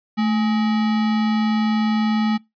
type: tone with sample-and-hold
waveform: sine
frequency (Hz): 218.4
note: A3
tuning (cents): -13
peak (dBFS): -16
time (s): 0.17-2.38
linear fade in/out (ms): 20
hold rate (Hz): 1050
effects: noise-tail reverb RT60 0.2 s tail -24 dB re dry + resampled to 11025 Hz